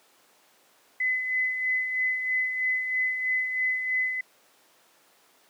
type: tone with tremolo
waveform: sine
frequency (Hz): 2021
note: B6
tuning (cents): +39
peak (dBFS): -22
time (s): 1-4.21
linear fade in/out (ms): 5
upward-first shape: sine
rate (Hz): 3.1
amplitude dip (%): 50
effects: pink hiss -60 dBFS RMS until 5.49 s + high-pass 400 Hz 12 dB/octave